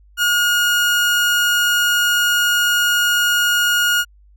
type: tone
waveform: 30% pulse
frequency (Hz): 1434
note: F6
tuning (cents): +45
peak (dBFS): -11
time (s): 0.17-4.05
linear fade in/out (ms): 50
effects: added 50 Hz sine -46 dBFS peak until 4.36 s